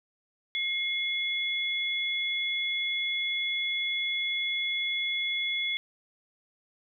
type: tone pair together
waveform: sine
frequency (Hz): 2148 / 3410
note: C7 / G#7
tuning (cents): +45 / +45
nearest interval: minor sixth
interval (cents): 800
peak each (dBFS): -30 / -30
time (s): 0.55-5.77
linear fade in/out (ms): 0
effects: none